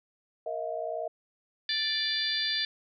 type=chord; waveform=sine; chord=Bb suspended fourth; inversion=none; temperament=equal with one note detuned; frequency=466.2 / 637.9 / 698.5 Hz; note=Bb4 / Eb5 / F5; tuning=0 / +43 / 0 cents; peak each=-38 / -33 / -37 dBFS; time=0.46-1.08 s; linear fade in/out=5 ms
type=harmonic tone; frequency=587.3 Hz; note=D5; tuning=in tune; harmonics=3 / 4 / 5 / 6 / 7 / 8; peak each=-34 / -41 / -42 / -31 / -36 / -32 dBFS; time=1.69-2.65 s; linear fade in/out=2 ms
effects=none